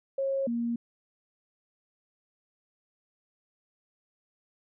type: tone pair in turn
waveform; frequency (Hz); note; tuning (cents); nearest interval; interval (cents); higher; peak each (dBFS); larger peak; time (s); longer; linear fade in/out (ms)
sine; 543 / 235.1; C#5 / A#3; -36 / +15; octave + major second; 1449; first; -26 / -27; first; 0.18-0.47 / 0.47-0.76; neither; 5
effects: none